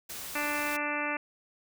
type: noise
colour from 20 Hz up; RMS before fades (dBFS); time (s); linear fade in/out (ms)
white; -40; 0.09-0.77; 10
type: harmonic tone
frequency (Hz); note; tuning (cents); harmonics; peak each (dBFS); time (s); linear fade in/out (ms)
294.4; D4; +4; 1 / 2 / 3 / 4 / 5 / 6 / 7 / 8 / 9; -38 / -38 / -38 / -38 / -38 / -38 / -38 / -38 / -38; 0.35-1.17; 5
effects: none